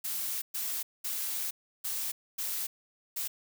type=noise bursts at uneven times; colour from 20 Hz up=blue; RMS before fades=-34 dBFS; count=6; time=0.04-0.42 / 0.54-0.83 / 1.04-1.51 / 1.84-2.12 / 2.38-2.67 / 3.16-3.28 s; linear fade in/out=10 ms; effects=none